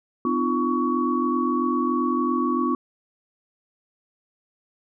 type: tone cluster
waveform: sine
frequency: 252.2 / 299.6 / 342.7 / 1123 Hz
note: B3 / D4 / F4 / C#6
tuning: +36 / +35 / -33 / +22 cents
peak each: -24 / -28 / -26 / -25 dBFS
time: 0.25-2.75 s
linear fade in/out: 2 ms
effects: none